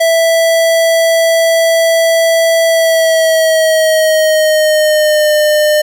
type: tone with pitch glide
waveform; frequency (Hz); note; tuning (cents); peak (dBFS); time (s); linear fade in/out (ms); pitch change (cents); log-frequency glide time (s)
square; 659.3 to 604.6; E5 to D#5; 0 to -50; -8; 0-5.82; 10; -150; 2.66-5.32
effects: none